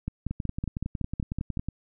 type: two click trains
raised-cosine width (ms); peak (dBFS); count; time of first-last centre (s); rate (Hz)
5; -18 / -17; 16 / 9; 0.31-1.686 / 0.08-1.573; 10.9 / 5.36
effects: none